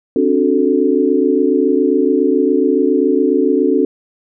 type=chord; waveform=sine; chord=D dominant seventh; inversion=third; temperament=equal with one note detuned; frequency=266.5 / 293.7 / 370 / 440 Hz; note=C4 / D4 / F#4 / A4; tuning=+32 / 0 / 0 / 0 cents; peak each=-16 dBFS; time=0.16-3.85 s; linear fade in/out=2 ms; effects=none